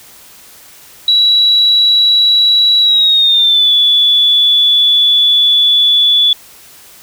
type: tone with pitch glide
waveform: sine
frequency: 3910 to 3443 Hz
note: B7 to A7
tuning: -18 to -38 cents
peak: -6 dBFS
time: 1.08-6.33 s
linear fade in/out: 2 ms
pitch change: -220 cents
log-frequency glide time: 2.82-3.73 s
effects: white hiss -39 dBFS RMS until 7.02 s